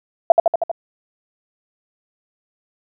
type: tone with echo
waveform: sine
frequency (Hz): 672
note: E5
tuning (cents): +33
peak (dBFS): -3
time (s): 0.3-0.32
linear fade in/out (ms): 2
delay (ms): 79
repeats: 5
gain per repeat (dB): -3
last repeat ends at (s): 0.715
effects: none